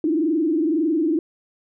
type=tone with frequency modulation; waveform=sine; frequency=318.3 Hz; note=D#4; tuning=39 cents sharp; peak=-17 dBFS; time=0.04-1.19 s; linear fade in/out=2 ms; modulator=21.9 Hz; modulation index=1.2; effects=none